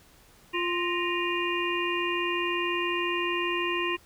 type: harmonic tone with a mistuned harmonic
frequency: 349.2 Hz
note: F4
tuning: in tune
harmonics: 1 / 3 / 5 / 7 / 8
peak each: -30 / -32 / -34 / -33 / -33 dBFS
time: 0.53-3.97 s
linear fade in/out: 20 ms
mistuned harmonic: 5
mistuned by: +110 cents
effects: pink hiss -57 dBFS RMS until 4.05 s